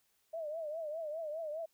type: tone with vibrato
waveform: sine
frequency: 628 Hz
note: D#5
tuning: 16 cents sharp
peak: -37 dBFS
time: 0.33-1.66 s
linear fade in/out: 10 ms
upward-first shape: triangle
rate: 4.9 Hz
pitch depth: 130 cents each way
effects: white hiss -75 dBFS RMS until 1.73 s